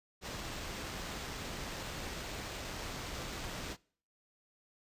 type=noise with sample-and-hold; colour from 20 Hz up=pink; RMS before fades=-42 dBFS; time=0.21-3.77 s; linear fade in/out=50 ms; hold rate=11025 Hz; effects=noise-tail reverb RT60 0.5 s tail -24 dB re dry + resampled to 32000 Hz